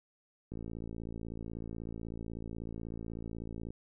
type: click train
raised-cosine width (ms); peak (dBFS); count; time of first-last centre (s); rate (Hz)
3; -29; 180; 0.52-3.705; 56.2
effects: none